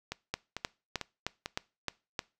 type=two click trains; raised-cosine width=0.2 ms; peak=-14 / -18 dBFS; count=7 / 4; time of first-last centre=0.34-2.192 / 0.12-1.459 s; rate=3.24 / 2.24 Hz; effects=noise-tail reverb RT60 0.3 s tail -22 dB re dry